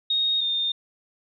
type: tone pair in turn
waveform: sine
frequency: 3729 / 3640 Hz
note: A#7 / A#7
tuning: 0 / -42 cents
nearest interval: unison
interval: 42 cents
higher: first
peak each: -20 / -22 dBFS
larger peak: first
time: 0.1-0.41 / 0.41-0.72 s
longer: neither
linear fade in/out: 5 ms
effects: none